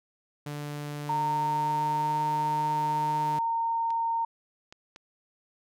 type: tone with pitch glide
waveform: sawtooth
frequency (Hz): 146.83 to 150.35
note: D3 to D3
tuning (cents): 0 to +41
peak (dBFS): -30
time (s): 0.46-3.39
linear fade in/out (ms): 5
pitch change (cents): +41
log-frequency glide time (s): 1.1-2.27
type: tone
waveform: sine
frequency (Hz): 918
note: A#5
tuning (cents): -27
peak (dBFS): -25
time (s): 1.09-4.25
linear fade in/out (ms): 5
type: clicks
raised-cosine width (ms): 0.2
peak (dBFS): -29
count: 3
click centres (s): 3.905 / 4.725 / 4.961
effects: none